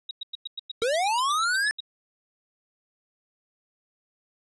sine tone bursts, 3816 Hz, A#7, 40 cents sharp, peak -30 dBFS, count 15, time 0.09-1.805 s, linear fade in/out 5 ms, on 21 ms, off 100 ms
square linear sweep, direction up, 440 to 1760 Hz, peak -23 dBFS, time 0.82-1.71 s, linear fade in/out 0 ms
effects resampled to 24000 Hz

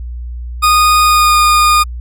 40% pulse tone with pitch glide, 1234 to 1221.9 Hz, D#6 to D#6, -15 to -32 cents, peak -6 dBFS, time 0.62-1.84 s, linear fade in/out 20 ms, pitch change -17 cents, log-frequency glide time 1.03-1.38 s, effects added 60 Hz sine -21 dBFS peak until 2 s

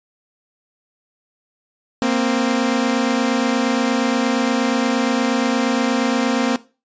sawtooth tone pair together, 233.1 / 261.6 Hz, A#3 / C4, 0 / 0 cents, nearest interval major second, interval 200 cents, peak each -15 dBFS, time 2.02-6.56 s, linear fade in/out 0 ms, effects noise-tail reverb RT60 0.3 s tail -17 dB re dry + resampled to 16000 Hz

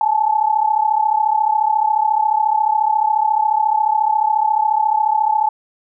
sine tone pair together, 845.8 / 880 Hz, G#5 / A5, +31 / 0 cents, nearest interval minor second, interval 69 cents, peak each -16 dBFS, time 0.01-5.49 s, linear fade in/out 2 ms, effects none

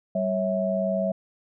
sine tone cluster, 192.9 / 552 / 652 Hz, G3 / C#5 / E5, -28 / -7 / -19 cents, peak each -27 / -29 / -25 dBFS, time 0.15-1.12 s, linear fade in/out 5 ms, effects none

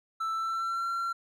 triangle tone with pitch glide, 1324 to 1365.2 Hz, E6 to F6, +7 to -40 cents, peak -27 dBFS, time 0.2-1.13 s, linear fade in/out 10 ms, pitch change +53 cents, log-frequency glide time 0.32-0.87 s, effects none

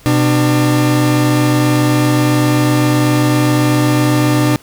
40% pulse tone pair together, 126.13 / 300 Hz, B2 / D4, +37 / +37 cents, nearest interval octave + minor third, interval 1500 cents, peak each -12 dBFS, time 0.06-4.56 s, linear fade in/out 0 ms, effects pink hiss -43 dBFS RMS until 4.62 s

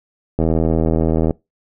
click train, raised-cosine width 2 ms, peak -4 dBFS, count 75, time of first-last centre 0.39-1.308 s, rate 80.6 Hz, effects noise-tail reverb RT60 0.2 s tail -22 dB re dry

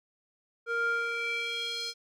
square tone with band-pass filter sweep, 466.2 Hz, A#4, in tune, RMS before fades -32 dBFS, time 0.66-1.94 s, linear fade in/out 50 ms, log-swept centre 1100 to 4700 Hz, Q 3.4, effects none

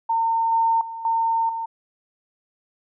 sine tone with level steps, 910 Hz, A#5, 42 cents flat, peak -18 / -16 / -30 / -18 / -25 dBFS, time 0.09-1.66 s, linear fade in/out 10 ms, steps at 0.52 / 0.81 / 1.05 / 1.49 s, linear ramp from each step 2 ms, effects none

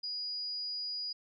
sine tone, 4900 Hz, D#8, 27 cents flat, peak -35 dBFS, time 0.03-1.13 s, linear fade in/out 10 ms, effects none

